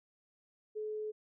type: tone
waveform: sine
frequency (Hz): 428.2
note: A4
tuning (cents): -47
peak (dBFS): -36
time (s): 0.75-1.12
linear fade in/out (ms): 20
effects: none